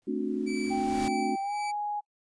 pink noise with exponential growth, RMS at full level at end -36 dBFS, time 0.02-1.08 s, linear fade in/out 0 ms, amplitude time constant 230 ms
sine chord, D dominant seventh, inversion second, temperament just, 220.2 / 264.3 / 293.7 / 367.1 Hz, A3 / C4 / D4 / F#4, +2 / +18 / 0 / -14 cents, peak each -33 dBFS, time 0.07-1.36 s, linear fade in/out 10 ms
sawtooth tone with tremolo, 2308 Hz, D7, 31 cents flat, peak -33 dBFS, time 0.46-1.72 s, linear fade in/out 20 ms, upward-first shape sine, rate 1.8 Hz, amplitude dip 75%
sine tone with pitch glide, 784 to 830.6 Hz, G5 to G#5, 0 to 0 cents, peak -29 dBFS, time 0.7-2.01 s, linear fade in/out 20 ms, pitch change +100 cents, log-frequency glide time 1.41-1.54 s
effects noise-tail reverb RT60 0.1 s tail -25 dB re dry + resampled to 22050 Hz

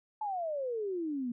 sine exponential sweep, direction down, 878 to 232.8 Hz, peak -32 dBFS, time 0.21-1.32 s, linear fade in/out 5 ms, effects none

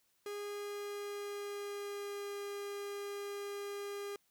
45% pulse tone with pitch glide, 410.2 to 404.6 Hz, G#4 to G#4, -21 to -45 cents, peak -40 dBFS, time 0.26-4.16 s, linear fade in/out 2 ms, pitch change -24 cents, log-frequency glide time 0.42-2.39 s, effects white hiss -75 dBFS RMS until 4.3 s

